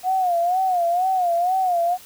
sine tone with vibrato, 720 Hz, F#5, 47 cents flat, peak -17 dBFS, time 0.03-1.98 s, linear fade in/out 50 ms, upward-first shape sine, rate 2.1 Hz, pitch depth 100 cents each way, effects white hiss -45 dBFS RMS until 2.05 s

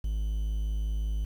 triangle tone with quantisation, 52.7 Hz, G#1, 26 cents sharp, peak -25 dBFS, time 0.04-1.25 s, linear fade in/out 5 ms, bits 9, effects none

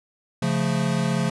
square chord, Db augmented, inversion none, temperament equal, 138.59 / 174.61 / 220 Hz, Db3 / F3 / A3, 0 / 0 / 0 cents, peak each -26 / -25 / -27 dBFS, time 0.42-1.3 s, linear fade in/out 5 ms, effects resampled to 24000 Hz

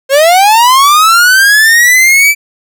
45% pulse linear sweep, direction up, 523.3 to 2334 Hz, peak -3 dBFS, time 0.09-2.35 s, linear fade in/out 50 ms, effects none

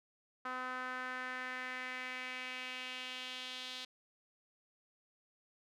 sawtooth tone with band-pass filter sweep, 254.7 Hz, C4, 46 cents flat, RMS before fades -43 dBFS, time 0.45-3.85 s, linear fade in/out 5 ms, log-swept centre 1300 to 3700 Hz, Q 2.8, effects none

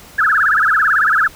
sine tone with vibrato, 1480 Hz, F#6, in tune, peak -10 dBFS, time 0.18-1.28 s, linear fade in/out 10 ms, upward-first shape sine, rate 18 Hz, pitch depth 280 cents each way, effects pink hiss -40 dBFS RMS until 1.35 s

